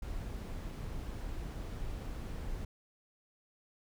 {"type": "noise", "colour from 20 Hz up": "brown", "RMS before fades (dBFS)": -40, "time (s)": [0.02, 2.65], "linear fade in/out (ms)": 5, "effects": []}